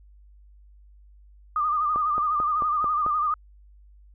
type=tone with vibrato; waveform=sine; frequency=1212 Hz; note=D#6; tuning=46 cents flat; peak=-21 dBFS; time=1.56-3.34 s; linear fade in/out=2 ms; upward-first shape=sine; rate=12 Hz; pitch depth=63 cents each way
type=click train; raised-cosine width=1 ms; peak=-19 dBFS; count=6; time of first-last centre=1.96-3.064 s; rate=4.53 Hz
effects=added 50 Hz sine -49 dBFS peak until 4.14 s